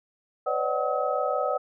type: tone cluster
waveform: sine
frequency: 502 / 568 / 608 / 752 / 1279 Hz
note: B4 / C#5 / D#5 / F#5 / D#6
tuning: +28 / +42 / -40 / +28 / +47 cents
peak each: -30 dBFS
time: 0.46-1.58 s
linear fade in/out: 10 ms
effects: none